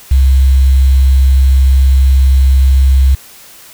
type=tone with quantisation; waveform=sine; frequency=66.4 Hz; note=C2; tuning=26 cents sharp; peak=-4 dBFS; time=0.11-3.15 s; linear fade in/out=5 ms; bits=5; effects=white hiss -37 dBFS RMS until 3.73 s